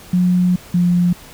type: tone pair in turn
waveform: sine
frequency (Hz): 180 / 176.09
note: F#3 / F3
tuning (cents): -47 / +15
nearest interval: unison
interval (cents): 38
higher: first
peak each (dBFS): -11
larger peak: neither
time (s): 0.13-0.56 / 0.74-1.13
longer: first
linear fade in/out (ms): 5
effects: pink hiss -40 dBFS RMS until 1.33 s